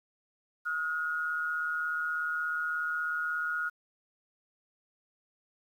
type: tone pair together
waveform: sine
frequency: 1279 / 1435.6 Hz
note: D#6 / F6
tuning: +47 / +47 cents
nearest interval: major second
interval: 200 cents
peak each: -38 / -30 dBFS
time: 0.65-3.7 s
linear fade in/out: 20 ms
effects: 10-bit